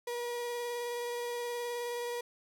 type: tone with vibrato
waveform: 35% pulse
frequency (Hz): 480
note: B4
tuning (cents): -49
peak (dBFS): -33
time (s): 0.07-2.21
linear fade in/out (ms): 5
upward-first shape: sine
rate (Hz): 19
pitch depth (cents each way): 13
effects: none